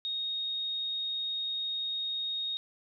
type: tone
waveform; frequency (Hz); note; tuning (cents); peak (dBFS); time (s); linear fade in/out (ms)
sine; 3729; A#7; 0; -31; 0.05-2.57; 0
effects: none